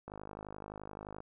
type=click train; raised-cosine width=1 ms; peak=-30 dBFS; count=59; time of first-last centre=0.08-1.204 s; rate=51.6 Hz; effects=none